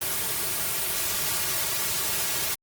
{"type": "noise with comb filter", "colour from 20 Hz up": "white", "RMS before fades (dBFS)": -27, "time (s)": [0.01, 2.55], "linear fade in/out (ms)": 10, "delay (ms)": 3.9, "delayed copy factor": -0.75, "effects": ["Opus 24 kbps"]}